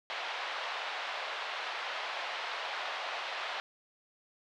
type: band-pass noise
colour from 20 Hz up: pink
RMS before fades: -38 dBFS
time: 0.1-3.6 s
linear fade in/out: 0 ms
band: 650 to 3900 Hz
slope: 24 dB/octave
effects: none